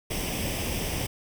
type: noise with comb filter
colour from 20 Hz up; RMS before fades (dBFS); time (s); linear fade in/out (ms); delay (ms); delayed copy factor
pink; -30; 0.1-1.07; 10; 0.36; +0.65
effects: none